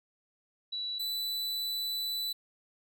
sine / 45% pulse tone pair in turn, 3935 / 3978 Hz, B7 / B7, -7 / +12 cents, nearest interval unison, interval 19 cents, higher second, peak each -33 / -32 dBFS, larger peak second, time 0.72-0.99 / 0.99-2.33 s, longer second, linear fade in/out 10 ms, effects none

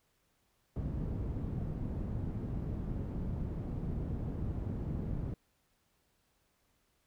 white low-pass noise, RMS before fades -37 dBFS, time 0.76-5.34 s, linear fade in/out 2 ms, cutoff 160 Hz, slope 12 dB/octave, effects pink hiss -75 dBFS RMS until 7.06 s

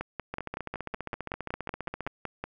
two click trains, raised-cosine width 0.5 ms, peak -18 / -19 dBFS, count 14 / 27, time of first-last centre 0.01-2.44 / 0.34-2.073 s, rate 5.35 / 15 Hz, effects none

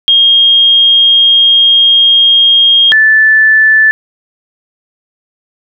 sine tone pair in turn, 3240 / 1751.4 Hz, G#7 / A6, -43 / -8 cents, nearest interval major seventh, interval 1065 cents, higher first, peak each -3 dBFS, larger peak neither, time 0.08-2.92 / 2.92-3.91 s, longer first, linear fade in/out 0 ms, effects none

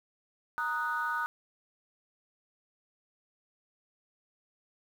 sine chord, D# minor, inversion second, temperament equal, 932.3 / 1244.5 / 1480 Hz, A#5 / D#6 / F#6, 0 / 0 / 0 cents, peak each -35 / -33 / -32 dBFS, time 0.58-1.26 s, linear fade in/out 0 ms, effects tanh soft clip ceiling -22 dBFS + 9-bit

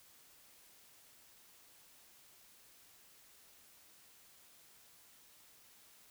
silence, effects white hiss -63 dBFS RMS until 6.1 s

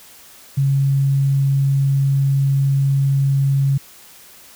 sine tone, 137.6 Hz, C#3, 12 cents flat, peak -13 dBFS, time 0.57-3.78 s, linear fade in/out 10 ms, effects white hiss -44 dBFS RMS until 4.55 s

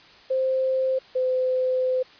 sine tone pair in turn, 523.3 / 512.5 Hz, C5 / C5, 0 / -36 cents, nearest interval unison, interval 36 cents, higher first, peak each -20 dBFS, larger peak neither, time 0.3-0.99 / 1.15-2.03 s, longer second, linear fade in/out 10 ms, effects white hiss -50 dBFS RMS until 2.19 s + resampled to 11025 Hz

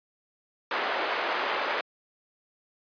pink band-pass noise, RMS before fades -29 dBFS, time 0.71-1.81 s, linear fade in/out 2 ms, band 530 to 2400 Hz, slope 12 dB/octave, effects high-pass 300 Hz 12 dB/octave + resampled to 11025 Hz

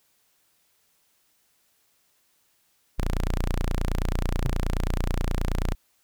sawtooth tone, 29.37 Hz, A#0, 14 cents sharp, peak -19 dBFS, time 2.98-5.75 s, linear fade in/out 10 ms
triangle tone with exponential decay, 127.9 Hz, C3, 39 cents flat, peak -22 dBFS, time 4.45-4.59 s, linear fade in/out 2 ms, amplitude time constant 30 ms
effects white hiss -67 dBFS RMS until 6.03 s

